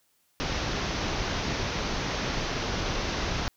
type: low-pass noise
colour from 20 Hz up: pink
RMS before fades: -30 dBFS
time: 0.4-3.48 s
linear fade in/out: 0 ms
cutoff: 6300 Hz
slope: 96 dB/octave
effects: white hiss -69 dBFS RMS until 3.56 s